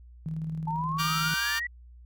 sine tone with tremolo, 159.4 Hz, D#3, 42 cents sharp, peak -29 dBFS, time 0.26-1.34 s, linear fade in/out 0 ms, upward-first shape square, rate 19 Hz, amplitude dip 30%
sine exponential sweep, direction up, 874 to 1975.5 Hz, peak -29 dBFS, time 0.67-1.67 s, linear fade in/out 5 ms
15% pulse chord, G minor seventh, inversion first, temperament just, 940.8 / 1176 / 1411.2 / 1568 Hz, Bb5 / D6 / F6 / G6, +16 / +2 / +18 / 0 cents, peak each -32 / -27 / -28 / -29 dBFS, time 0.98-1.6 s, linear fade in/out 20 ms
effects added 60 Hz sine -47 dBFS peak until 2.05 s

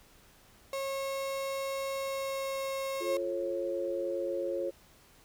35% pulse tone with pitch glide, 544 to 540.6 Hz, C#5 to C#5, -33 to -44 cents, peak -31 dBFS, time 0.73-3.17 s, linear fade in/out 2 ms, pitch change -11 cents, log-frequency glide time 1.93-2.73 s
sine chord, F augmented, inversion none, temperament just, 349.2 / 436.5 / 545.7 Hz, F4 / A4 / C#5, 0 / -14 / -27 cents, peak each -35 / -39 / -33 dBFS, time 3-4.71 s, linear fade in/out 20 ms
effects pink hiss -60 dBFS RMS until 5.24 s

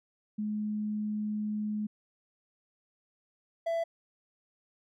sine / triangle tone pair in turn, 211.5 / 666.3 Hz, G#3 / E5, +32 / +18 cents, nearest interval octave + minor sixth, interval 1986 cents, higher second, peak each -30 / -26 dBFS, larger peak second, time 0.38-1.87 / 3.66-3.84 s, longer first, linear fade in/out 10 ms, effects none

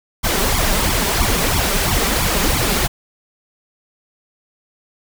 pink noise with flanger, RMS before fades -17 dBFS, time 0.23-2.88 s, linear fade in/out 20 ms, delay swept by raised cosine 0.87 to 5.17 ms, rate 3 Hz, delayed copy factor +1, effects none

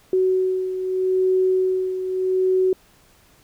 sine beating tone pair, 373.2 / 374 Hz, F#4 / F#4, +15 / +19 cents, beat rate 0.8 Hz, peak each -18 / -25 dBFS, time 0.13-2.73 s, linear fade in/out 2 ms, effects pink hiss -55 dBFS RMS until 3.43 s

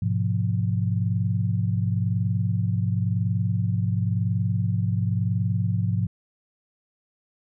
sine chord, F diminished, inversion first, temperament just, 104.77 / 125.72 / 174.61 Hz, Ab2 / Cb3 / F3, +16 / +31 / 0 cents, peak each -23 / -27 / -27 dBFS, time 0.02-6.07 s, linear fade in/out 5 ms, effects none

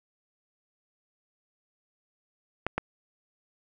clicks, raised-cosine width 0.5 ms, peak -12 dBFS, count 2, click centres 2.666 / 2.78 s, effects none

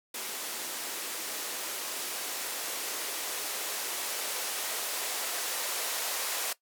violet noise with band-pass filter sweep, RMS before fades -35 dBFS, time 0.14-6.53 s, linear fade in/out 5 ms, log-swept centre 310 to 540 Hz, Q 1.3, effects noise-tail reverb RT60 0.1 s tail -18 dB re dry

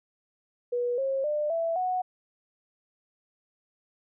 sine tone with pitch steps, 485.8 / 539 / 598.1 / 663.6 / 736.3 Hz, B4 / C#5 / D5 / E5 / F#5, -29 / -49 / +31 / +11 / -9 cents, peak -25 dBFS, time 0.72-2.02 s, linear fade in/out 10 ms, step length 260 ms, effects none

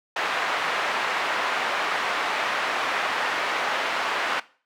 pink band-pass noise, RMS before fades -26 dBFS, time 0.16-4.4 s, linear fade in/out 5 ms, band 820 to 2300 Hz, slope 12 dB/octave, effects noise-tail reverb RT60 0.4 s tail -19 dB re dry

